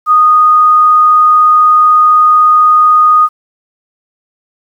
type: tone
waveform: sine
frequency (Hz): 1237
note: D#6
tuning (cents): -10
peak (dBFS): -3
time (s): 0.06-3.29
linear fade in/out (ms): 50
effects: 7-bit